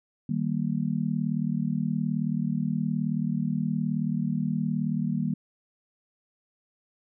sine chord, Eb major, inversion none, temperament just, 155.56 / 194.45 / 233.3 Hz, Eb3 / G3 / Bb3, 0 / -14 / +2 cents, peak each -29 dBFS, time 0.29-5.34 s, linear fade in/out 5 ms, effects none

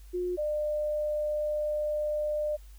sine tone pair in turn, 358.7 / 600.7 Hz, F4 / D5, +46 / +39 cents, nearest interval major sixth, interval 893 cents, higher second, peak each -28 / -27 dBFS, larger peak second, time 0.13-0.37 / 0.37-2.57 s, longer second, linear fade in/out 20 ms, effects added 50 Hz sine -46 dBFS peak until 2.78 s + white hiss -62 dBFS RMS until 2.78 s

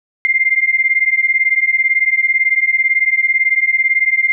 sine beating tone pair, 2093 / 2111 Hz, C7 / C7, 0 / +15 cents, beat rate 18 Hz, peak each -14 dBFS, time 0.25-4.32 s, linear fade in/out 0 ms, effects none

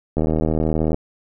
click train, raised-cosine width 2 ms, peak -7 dBFS, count 62, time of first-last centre 0.17-0.944 s, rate 78.8 Hz, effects none

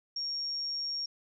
sine tone, 5550 Hz, F8, 12 cents flat, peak -32 dBFS, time 0.16-1.06 s, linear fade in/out 5 ms, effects none

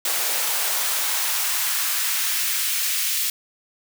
white noise with high-pass filter sweep, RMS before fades -23 dBFS, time 0.05-3.3 s, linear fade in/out 2 ms, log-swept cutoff 490 to 2500 Hz, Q 0.97, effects none

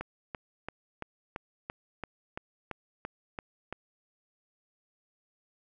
click train, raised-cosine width 0.5 ms, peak -21 dBFS, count 12, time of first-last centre 0.01-3.726 s, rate 2.96 Hz, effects none

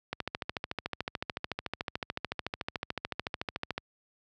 click train, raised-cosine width 0.3 ms, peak -16 dBFS, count 51, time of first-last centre 0.13-3.78 s, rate 13.7 Hz, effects high-pass 60 Hz 12 dB/octave

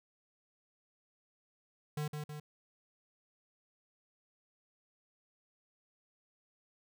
square tone with echo, 150 Hz, D3, 37 cents sharp, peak -35 dBFS, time 1.97-2.08 s, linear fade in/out 5 ms, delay 160 ms, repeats 2, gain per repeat -4 dB, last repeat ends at 2.4 s, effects none

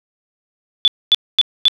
sine tone bursts, 3468 Hz, A7, 26 cents flat, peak -7 dBFS, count 4, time 0.85-1.682 s, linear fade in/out 0 ms, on 28 ms, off 240 ms, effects none

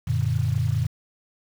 sine chord, Gb augmented, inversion none, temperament equal, 92.5 / 116.54 / 146.83 Hz, Gb2 / Bb2 / D3, 0 / 0 / 0 cents, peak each -26 / -23 / -26 dBFS, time 0.07-0.87 s, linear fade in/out 10 ms, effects 7-bit

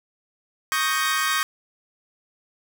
sawtooth chord, Eb dominant seventh, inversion third, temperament equal, 1108.7 / 1244.5 / 1568 / 1864.7 Hz, Db6 / Eb6 / G6 / Bb6, 0 / 0 / 0 / 0 cents, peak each -23 dBFS, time 0.72-1.43 s, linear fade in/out 0 ms, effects none

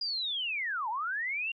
sine linear two-way sweep, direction down then up, 4906 to 830.6 to 2812 Hz, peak -30 dBFS, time 0.01-1.52 s, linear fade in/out 5 ms, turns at 0.89 s, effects MP3 64 kbps

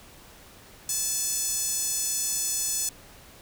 sawtooth tone with high-pass filter, 867 Hz, A5, 26 cents flat, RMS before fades -28 dBFS, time 0.89-2.89 s, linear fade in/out 2 ms, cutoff 7100 Hz, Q 2.5, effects pink hiss -50 dBFS RMS until 3.41 s

